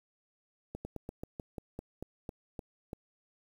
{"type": "slowing click train", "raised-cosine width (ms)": 2, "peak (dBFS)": -26, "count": 12, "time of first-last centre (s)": [0.75, 2.931], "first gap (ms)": 100, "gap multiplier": 1.13, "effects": ["9-bit"]}